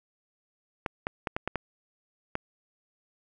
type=clicks; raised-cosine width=0.5 ms; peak=-14 dBFS; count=7; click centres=0.862 / 1.069 / 1.272 / 1.365 / 1.476 / 1.557 / 2.354 s; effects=none